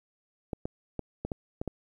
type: clicks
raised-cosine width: 2 ms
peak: -19 dBFS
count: 7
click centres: 0.532 / 0.655 / 0.993 / 1.25 / 1.318 / 1.615 / 1.677 s
effects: 10-bit